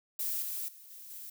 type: noise with level steps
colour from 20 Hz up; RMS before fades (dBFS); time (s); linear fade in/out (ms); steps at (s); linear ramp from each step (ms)
violet; -34 / -37 / -53 / -49 / -45; 0.19-1.3; 5; 0.42 / 0.68 / 0.9 / 1.1; 5
effects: none